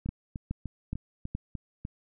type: two click trains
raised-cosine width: 5 ms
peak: -19 / -23 dBFS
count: 4 / 7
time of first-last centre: 0.09-1.351 / 0.06-1.851 s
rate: 2.38 / 3.35 Hz
effects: none